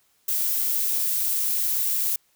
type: noise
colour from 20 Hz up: violet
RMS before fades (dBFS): -24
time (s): 0.28-2.16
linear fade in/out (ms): 5
effects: white hiss -65 dBFS RMS until 2.35 s